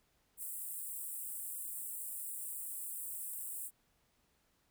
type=high-pass noise; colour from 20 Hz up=pink; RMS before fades=-43 dBFS; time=0.37-3.71 s; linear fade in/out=50 ms; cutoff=7900 Hz; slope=96 dB/octave; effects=pink hiss -75 dBFS RMS until 4.7 s